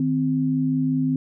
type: tone pair together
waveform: sine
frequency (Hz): 154.6 / 260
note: D#3 / C4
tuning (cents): -11 / -11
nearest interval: major sixth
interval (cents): 900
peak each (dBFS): -24 / -20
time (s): 0-1.16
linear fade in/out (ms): 2
effects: none